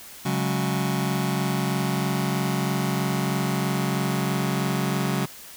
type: chord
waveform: sawtooth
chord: C# suspended fourth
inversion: none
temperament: just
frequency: 138.59 / 184.79 / 207.9 Hz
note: C#3 / F#3 / G#3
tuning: 0 / -2 / +2 cents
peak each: -22 / -22 / -25 dBFS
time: 0.25-5.26 s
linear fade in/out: 10 ms
effects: white hiss -43 dBFS RMS until 5.56 s